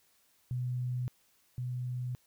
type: tone pair in turn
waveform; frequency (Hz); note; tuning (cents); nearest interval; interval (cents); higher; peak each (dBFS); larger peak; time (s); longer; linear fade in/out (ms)
sine; 124.8 / 124.8; B2 / B2; +19 / +19; unison; 0; neither; -31 / -33; first; 0.51-1.08 / 1.58-2.15; neither; 0
effects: white hiss -69 dBFS RMS until 2.26 s